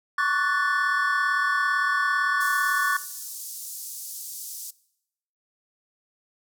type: chord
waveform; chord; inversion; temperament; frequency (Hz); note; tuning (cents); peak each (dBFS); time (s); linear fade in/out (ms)
triangle; D major seventh; third; equal with one note detuned; 1108.7 / 1146.5 / 1480 / 1760; C#6 / D6 / F#6 / A6; 0 / -42 / 0 / 0; -26 / -25 / -24 / -24; 0.18-2.97; 5
type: band-pass noise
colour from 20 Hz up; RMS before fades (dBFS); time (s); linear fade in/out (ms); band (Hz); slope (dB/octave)
white; -37; 2.4-4.71; 10; 5300 to 15000; 24
effects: noise-tail reverb RT60 0.8 s tail -21 dB re dry